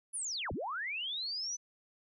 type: linear two-way sweep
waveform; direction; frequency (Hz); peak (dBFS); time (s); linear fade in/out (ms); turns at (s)
sine; down then up; 10400 to 39.33 to 6090; -35; 0.13-1.57; 20; 0.52
effects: none